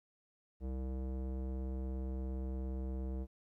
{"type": "tone with low-pass filter", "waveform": "square", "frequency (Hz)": 64.9, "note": "C2", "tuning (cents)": -13, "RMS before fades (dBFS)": -39, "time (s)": [0.6, 3.27], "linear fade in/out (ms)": 50, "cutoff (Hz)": 480, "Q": 1.2, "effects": ["13-bit"]}